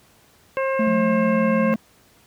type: harmonic tone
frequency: 534 Hz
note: C5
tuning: 35 cents sharp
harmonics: 1 / 2 / 3 / 4 / 5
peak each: -21 / -27 / -31 / -33 / -35 dBFS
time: 0.57-1.74 s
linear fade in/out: 0 ms
type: tone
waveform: triangle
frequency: 220 Hz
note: A3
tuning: in tune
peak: -17 dBFS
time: 0.79-1.76 s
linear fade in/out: 5 ms
type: tone with vibrato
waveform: sine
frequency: 179.8 Hz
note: F#3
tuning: 49 cents flat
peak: -25 dBFS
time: 0.87-1.73 s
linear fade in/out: 0 ms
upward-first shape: sine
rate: 14 Hz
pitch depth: 74 cents each way
effects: pink hiss -55 dBFS RMS until 2.26 s + high-pass 60 Hz 12 dB/octave